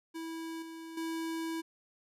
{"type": "tone with level steps", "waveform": "square", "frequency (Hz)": 326.9, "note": "E4", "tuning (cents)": -14, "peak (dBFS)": [-39, -44, -35], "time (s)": [0.14, 1.62], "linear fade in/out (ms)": 20, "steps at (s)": [0.62, 0.97], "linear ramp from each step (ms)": 5, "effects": ["resampled to 32000 Hz"]}